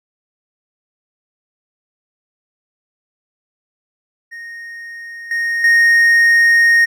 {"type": "tone with level steps", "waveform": "triangle", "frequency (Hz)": 1858, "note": "A#6", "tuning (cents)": -6, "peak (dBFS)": [-27, -14, -6], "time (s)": [4.31, 6.86], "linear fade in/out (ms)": 20, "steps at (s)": [5.31, 5.64], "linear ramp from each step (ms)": 2, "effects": []}